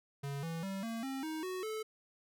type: tone with pitch steps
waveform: square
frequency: 140.3 / 164.93 / 193.88 / 227.9 / 267.9 / 315 / 370.3 / 435.3 Hz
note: C#3 / E3 / G3 / A#3 / C4 / D#4 / F#4 / A4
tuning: +21 / +1 / -19 / -39 / +41 / +21 / +1 / -19 cents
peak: -38 dBFS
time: 0.23-1.83 s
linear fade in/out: 10 ms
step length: 200 ms
effects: none